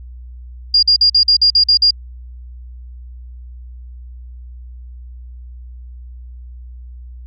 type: tone bursts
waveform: sine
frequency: 4821 Hz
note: D8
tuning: 45 cents sharp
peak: -7 dBFS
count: 9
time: 0.74-1.908 s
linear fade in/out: 5 ms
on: 88 ms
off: 47 ms
effects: added 61 Hz sine -31 dBFS peak until 7.26 s